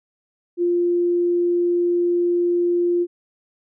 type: tone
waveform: sine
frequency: 349.2 Hz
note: F4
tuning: in tune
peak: -16 dBFS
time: 0.57-3.07 s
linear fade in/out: 50 ms
effects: none